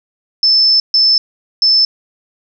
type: tone bursts at uneven times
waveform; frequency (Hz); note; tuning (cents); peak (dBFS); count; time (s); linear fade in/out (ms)
sine; 5270; E8; -1; -7; 3; 0.43-0.8 / 0.94-1.18 / 1.62-1.85; 2
effects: none